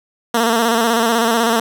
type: tone with vibrato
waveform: 10% pulse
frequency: 230 Hz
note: A#3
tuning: 23 cents flat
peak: -5 dBFS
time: 0.34-1.6 s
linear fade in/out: 5 ms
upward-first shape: square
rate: 16 Hz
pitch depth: 46 cents each way
effects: none